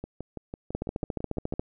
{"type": "two click trains", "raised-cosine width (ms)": 2, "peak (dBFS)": [-16, -22], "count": [13, 10], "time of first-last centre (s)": [[0.75, 1.595], [0.04, 1.538]], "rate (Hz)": [14.2, 6.01], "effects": []}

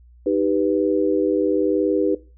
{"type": "chord", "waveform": "sine", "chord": "Eb augmented", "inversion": "none", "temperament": "equal", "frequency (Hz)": [311.1, 392, 493.9], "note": ["Eb4", "G4", "B4"], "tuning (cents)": [0, 0, 0], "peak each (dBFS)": -21, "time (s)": [0.26, 2.15], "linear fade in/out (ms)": 5, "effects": ["noise-tail reverb RT60 0.3 s tail -18 dB re dry", "added 60 Hz sine -46 dBFS peak until 2.37 s"]}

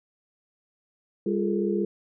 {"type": "tone cluster", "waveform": "sine", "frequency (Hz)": [200.1, 348.3, 414.7, 450.7], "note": ["G3", "F4", "G#4", "A4"], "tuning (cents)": [36, -5, -3, 42], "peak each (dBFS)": [-27, -27, -29, -33], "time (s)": [1.26, 1.85], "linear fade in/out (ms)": 5, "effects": []}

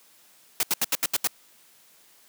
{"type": "noise bursts", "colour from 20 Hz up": "white", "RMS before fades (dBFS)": -23, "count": 7, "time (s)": [0.6, 1.273], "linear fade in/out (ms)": 2, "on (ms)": 31, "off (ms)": 76, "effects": ["white hiss -57 dBFS RMS until 2.28 s", "high-pass 150 Hz 12 dB/octave"]}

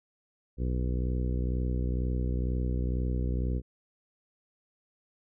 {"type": "harmonic tone", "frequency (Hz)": 62.1, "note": "B1", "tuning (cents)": 10, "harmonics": [1, 2, 3, 4, 5, 6, 7, 8], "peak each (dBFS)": [-28, -34, -38, -40, -42, -44, -45, -46], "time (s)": [0.57, 3.62], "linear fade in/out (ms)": 50, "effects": []}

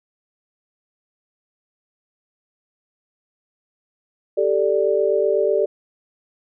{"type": "chord", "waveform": "sine", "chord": "G suspended second", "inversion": "none", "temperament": "equal", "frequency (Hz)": [392, 440, 587.3], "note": ["G4", "A4", "D5"], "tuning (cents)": [0, 0, 0], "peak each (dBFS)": -20, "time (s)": [4.37, 5.66], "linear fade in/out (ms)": 10, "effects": []}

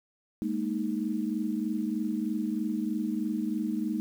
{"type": "chord", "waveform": "sine", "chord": "Ab suspended second", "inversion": "none", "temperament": "equal with one note detuned", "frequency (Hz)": [207.7, 230.9, 311.1], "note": ["Ab3", "Bb3", "Eb4"], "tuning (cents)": [0, -16, 0], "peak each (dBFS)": -32, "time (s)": [0.42, 4], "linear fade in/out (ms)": 0, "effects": ["9-bit"]}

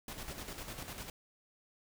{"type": "noise with tremolo", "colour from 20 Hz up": "pink", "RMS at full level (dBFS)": -43, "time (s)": [0.08, 1.1], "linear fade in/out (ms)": 2, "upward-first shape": "square", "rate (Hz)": 10, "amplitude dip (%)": 50, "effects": []}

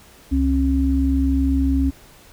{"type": "tone pair together", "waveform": "sine", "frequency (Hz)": [67.84, 270.5], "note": ["C#2", "C#4"], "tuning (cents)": [-37, -42], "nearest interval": "2 octaves", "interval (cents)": 2395, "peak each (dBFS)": -18, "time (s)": [0.31, 1.91], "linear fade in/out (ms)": 20, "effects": ["pink hiss -48 dBFS RMS until 2.32 s"]}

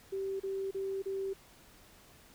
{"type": "tone bursts", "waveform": "sine", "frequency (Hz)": 388, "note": "G4", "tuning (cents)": -18, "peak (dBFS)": -33, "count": 4, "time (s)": [0.12, 1.336], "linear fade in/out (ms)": 10, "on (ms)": 280, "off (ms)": 32, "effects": ["pink hiss -59 dBFS RMS until 2.34 s"]}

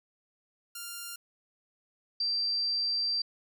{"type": "tone pair in turn", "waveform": ["5% pulse", "sine"], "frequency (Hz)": [1396.9, 4699], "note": ["F6", "D8"], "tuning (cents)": [0, 0], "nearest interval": "octave + major sixth", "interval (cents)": 2100, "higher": "second", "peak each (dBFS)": -27, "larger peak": "neither", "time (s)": [[0.75, 1.16], [2.2, 3.22]], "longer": "second", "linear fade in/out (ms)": 5, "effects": []}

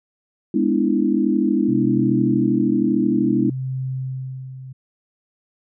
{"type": "chord", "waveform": "sine", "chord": "E dominant seventh", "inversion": "first", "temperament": "just", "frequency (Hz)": [206, 247.2, 296.7, 329.6], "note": ["G#3", "B3", "D4", "E4"], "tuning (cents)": [-14, 2, 18, 0], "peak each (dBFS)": -21, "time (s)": [0.54, 3.5], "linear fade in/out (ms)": 5}
{"type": "tone with tremolo", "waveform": "sine", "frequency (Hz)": 130.81, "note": "C3", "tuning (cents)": 0, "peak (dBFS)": -22, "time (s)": [1.68, 4.73], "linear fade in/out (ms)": 10, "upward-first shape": "sine", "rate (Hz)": 0.59, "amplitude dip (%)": 70}
{"effects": []}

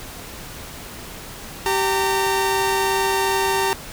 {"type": "tone pair together", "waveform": "sawtooth", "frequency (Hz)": [388.7, 914.4], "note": ["G4", "A#5"], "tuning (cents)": [-15, -34], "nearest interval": "octave + minor third", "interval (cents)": 1481, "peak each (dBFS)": -17, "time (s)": [1.66, 3.73], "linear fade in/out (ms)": 0, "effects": ["pink hiss -36 dBFS RMS until 3.92 s"]}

